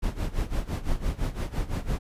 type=noise with tremolo; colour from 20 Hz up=brown; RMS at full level=-25 dBFS; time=0.02-1.99 s; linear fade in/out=20 ms; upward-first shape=sine; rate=5.9 Hz; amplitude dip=85%; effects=resampled to 32000 Hz